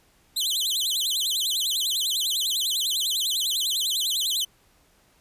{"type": "tone with vibrato", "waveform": "sawtooth", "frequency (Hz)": 3528, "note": "A7", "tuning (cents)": 4, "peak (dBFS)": -20, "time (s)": [0.36, 4.45], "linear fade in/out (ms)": 10, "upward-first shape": "sine", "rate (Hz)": 10, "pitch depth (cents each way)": 290, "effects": ["pink hiss -61 dBFS RMS until 5.2 s", "resampled to 32000 Hz"]}